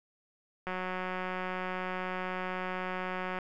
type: click train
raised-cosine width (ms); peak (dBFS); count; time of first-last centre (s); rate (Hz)
0.5; -21; 501; 0.67-3.387; 184
effects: none